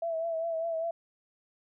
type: tone with vibrato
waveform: sine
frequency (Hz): 659.3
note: E5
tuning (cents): 0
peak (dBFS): -29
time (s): 0.02-0.91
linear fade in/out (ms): 5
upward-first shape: triangle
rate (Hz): 5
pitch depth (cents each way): 49
effects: none